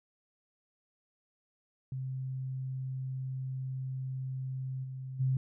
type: tone with level steps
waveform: sine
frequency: 131.1 Hz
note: C3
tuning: 4 cents sharp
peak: -34 / -38 / -26 dBFS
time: 1.92-5.37 s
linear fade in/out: 2 ms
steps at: 4.83 / 5.19 s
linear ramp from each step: 20 ms
effects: none